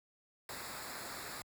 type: noise with comb filter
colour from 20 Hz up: pink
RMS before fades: -45 dBFS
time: 0.49-1.42 s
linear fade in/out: 2 ms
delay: 0.33 ms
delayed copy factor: -0.7
effects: high-pass 60 Hz 12 dB/octave